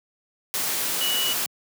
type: tone in noise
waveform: sine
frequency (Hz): 2937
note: F#7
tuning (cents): -13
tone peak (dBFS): -24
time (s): 1.01-1.33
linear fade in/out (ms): 0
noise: white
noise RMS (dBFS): -26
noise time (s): 0.54-1.46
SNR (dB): -1
effects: high-pass 150 Hz 12 dB/octave